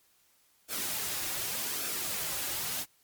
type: noise with flanger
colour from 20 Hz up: white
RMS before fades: -34 dBFS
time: 0.68-2.86 s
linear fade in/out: 50 ms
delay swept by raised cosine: 1 to 4.6 ms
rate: 0.86 Hz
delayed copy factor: -0.5
effects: white hiss -67 dBFS RMS until 3.03 s + MP3 96 kbps